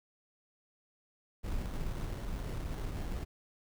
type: noise with sample-and-hold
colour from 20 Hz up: brown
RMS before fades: -37 dBFS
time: 1.43-3.25 s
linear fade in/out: 20 ms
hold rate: 2450 Hz
effects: none